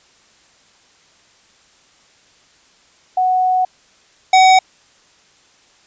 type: tone pair in turn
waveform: sine / square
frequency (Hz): 740 / 752.5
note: F#5 / F#5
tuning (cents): 0 / +29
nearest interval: unison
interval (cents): 29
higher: second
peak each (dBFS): -12 / -7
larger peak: second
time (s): 3.17-3.65 / 4.33-4.59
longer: first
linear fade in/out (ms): 5
effects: white hiss -52 dBFS RMS until 5.86 s + resampled to 16000 Hz